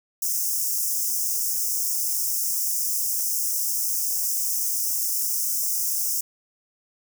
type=high-pass noise; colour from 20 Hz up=white; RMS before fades=-25 dBFS; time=0.22-6.21 s; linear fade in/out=5 ms; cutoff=5200 Hz; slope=96 dB/octave; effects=none